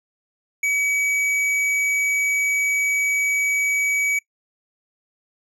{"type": "tone with tanh clipping", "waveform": "sine", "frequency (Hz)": 2275, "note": "C#7", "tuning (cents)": 44, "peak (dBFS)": -20, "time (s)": [0.63, 4.19], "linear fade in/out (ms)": 5, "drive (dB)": 17, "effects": ["noise-tail reverb RT60 0.1 s tail -22 dB re dry", "low-pass 11000 Hz 12 dB/octave"]}